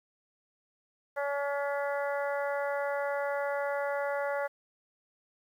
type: harmonic tone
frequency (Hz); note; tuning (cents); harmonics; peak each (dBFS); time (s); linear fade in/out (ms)
283.4; C#4; +38; 2 / 3 / 4 / 5 / 6 / 7; -31 / -37 / -42 / -39 / -42 / -43; 1.16-4.48; 20
effects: 10-bit